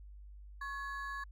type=ring-modulated tone; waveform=triangle; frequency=1396.9 Hz; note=F6; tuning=in tune; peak=-34 dBFS; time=0.61-1.24 s; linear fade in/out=5 ms; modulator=296 Hz; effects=added 50 Hz sine -49 dBFS peak until 1.31 s